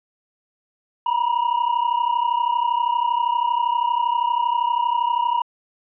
triangle tone pair together, 941 / 973.6 Hz, A#5 / B5, +16 / -25 cents, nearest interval minor second, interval 59 cents, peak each -19 dBFS, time 1.06-5.42 s, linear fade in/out 5 ms, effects resampled to 8000 Hz

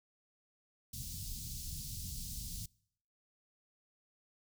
pink band-stop noise, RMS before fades -43 dBFS, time 0.93-2.66 s, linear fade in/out 5 ms, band 170 to 4400 Hz, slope 24 dB/octave, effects noise-tail reverb RT60 0.7 s tail -26 dB re dry

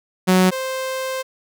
sawtooth tone pair in turn, 185 / 523.3 Hz, F#3 / C5, 0 / 0 cents, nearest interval octave + tritone, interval 1800 cents, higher second, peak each -8 / -19 dBFS, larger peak first, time 0.27-0.51 / 0.51-1.23 s, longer second, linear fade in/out 20 ms, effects none

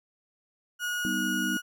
35% pulse tone, 1449 Hz, F#6, 37 cents flat, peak -27 dBFS, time 0.79-1.62 s, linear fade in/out 50 ms
sine chord, G augmented, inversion none, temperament equal, 196 / 246.9 / 311.1 Hz, G3 / B3 / D#4, 0 / 0 / 0 cents, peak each -33 dBFS, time 1.05-1.57 s, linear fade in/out 0 ms
effects none

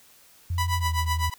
sine tone with pitch glide, 87.31 to 81.46 Hz, F2 to E2, 0 to -20 cents, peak -24 dBFS, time 0.5-1.3 s, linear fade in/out 5 ms, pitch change -120 cents, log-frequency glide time 0.76-0.92 s
sawtooth tone with tremolo, 988 Hz, B5, in tune, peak -19 dBFS, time 0.58-1.34 s, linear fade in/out 2 ms, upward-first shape triangle, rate 7.9 Hz, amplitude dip 100%
effects white hiss -55 dBFS RMS until 1.38 s

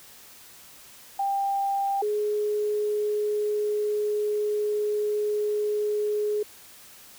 sine tone pair in turn, 792 / 419.5 Hz, G5 / G#4, +18 / +17 cents, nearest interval major seventh, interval 1101 cents, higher first, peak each -23 dBFS, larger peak neither, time 1.19-2.02 / 2.02-6.43 s, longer second, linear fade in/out 5 ms, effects white hiss -49 dBFS RMS until 7.18 s

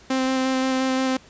sawtooth tone with vibrato, 261.6 Hz, C4, in tune, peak -16 dBFS, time 0.1-1.17 s, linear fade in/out 5 ms, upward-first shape square, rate 5.7 Hz, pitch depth 9 cents each way, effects pink hiss -50 dBFS RMS until 1.29 s + resampled to 16000 Hz

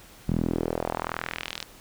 sawtooth tone with band-pass filter sweep, 41.2 Hz, E1, in tune, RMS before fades -30 dBFS, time 0.28-1.64 s, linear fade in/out 0 ms, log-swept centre 170 to 4500 Hz, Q 1.8, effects pink hiss -50 dBFS RMS until 1.8 s

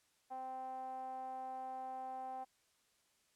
5% pulse tone with low-pass filter, 260 Hz, C4, 11 cents flat, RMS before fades -45 dBFS, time 0.3-2.45 s, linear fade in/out 20 ms, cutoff 800 Hz, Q 7.7, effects white hiss -75 dBFS RMS until 3.35 s + low-pass 10000 Hz 12 dB/octave

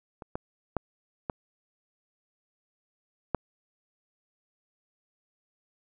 clicks, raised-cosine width 1 ms, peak -27 / -18 / -13 / -16 / -11 dBFS, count 5, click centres 0.222 / 0.355 / 0.767 / 1.298 / 3.347 s, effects none

